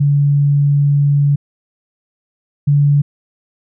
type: tone pair in turn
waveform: sine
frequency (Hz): 143.1 / 143.9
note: D3 / D3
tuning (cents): -45 / -35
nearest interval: unison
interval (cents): 10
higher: second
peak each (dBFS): -9 / -8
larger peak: second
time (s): 0-1.36 / 2.67-3.02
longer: first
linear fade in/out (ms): 10
effects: none